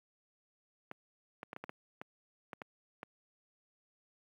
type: clicks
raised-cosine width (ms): 0.5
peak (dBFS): -27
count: 10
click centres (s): 0.914 / 1.431 / 1.531 / 1.564 / 1.64 / 1.694 / 2.015 / 2.532 / 2.618 / 3.031
effects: high-pass 150 Hz 12 dB/octave + 11-bit